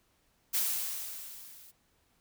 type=noise with level ramp; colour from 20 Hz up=blue; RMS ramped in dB=-28 to -55 dBFS; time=0.53-1.72 s; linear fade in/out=20 ms; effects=pink hiss -71 dBFS RMS until 2.2 s